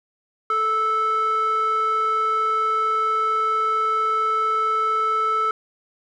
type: tone with band-pass filter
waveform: square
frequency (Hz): 437.8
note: A4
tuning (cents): -9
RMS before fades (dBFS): -21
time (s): 0.5-5.51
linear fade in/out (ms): 2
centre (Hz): 1200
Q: 7
effects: none